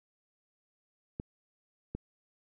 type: clicks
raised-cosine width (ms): 3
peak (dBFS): -23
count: 2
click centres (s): 1.199 / 1.95
effects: none